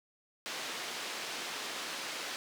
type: band-pass noise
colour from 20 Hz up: white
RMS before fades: -40 dBFS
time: 0.46-2.36 s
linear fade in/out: 0 ms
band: 280 to 4500 Hz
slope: 12 dB/octave
effects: none